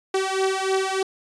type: beating tone pair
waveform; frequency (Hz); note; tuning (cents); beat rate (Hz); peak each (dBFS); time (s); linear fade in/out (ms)
sawtooth; 381.1 / 384.4; G4 / G4; -49 / -34; 3.3; -20; 0.14-1.03; 5
effects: resampled to 22050 Hz